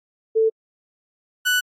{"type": "tone pair in turn", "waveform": ["sine", "30% pulse"], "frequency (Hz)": [443.9, 1484.9], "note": ["A4", "F#6"], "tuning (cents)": [15, 6], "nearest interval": "octave + major sixth", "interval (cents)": 2091, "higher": "second", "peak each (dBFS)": -14, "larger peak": "neither", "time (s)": [[0.35, 0.5], [1.45, 1.61]], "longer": "second", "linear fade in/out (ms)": 20, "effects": ["AAC 48 kbps"]}